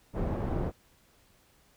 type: low-pass noise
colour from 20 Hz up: pink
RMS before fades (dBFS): -31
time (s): 0.13-0.72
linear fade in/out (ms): 50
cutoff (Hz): 660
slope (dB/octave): 12
effects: pink hiss -64 dBFS RMS until 1.76 s